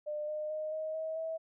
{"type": "tone with pitch steps", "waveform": "sine", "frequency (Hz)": [600, 609.1, 618.3, 627.7, 637.1, 646.8], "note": ["D5", "D#5", "D#5", "D#5", "D#5", "E5"], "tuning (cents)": [37, -37, -11, 15, 41, -33], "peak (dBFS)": -34, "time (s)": [0.06, 1.38], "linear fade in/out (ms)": 20, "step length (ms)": 220, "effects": []}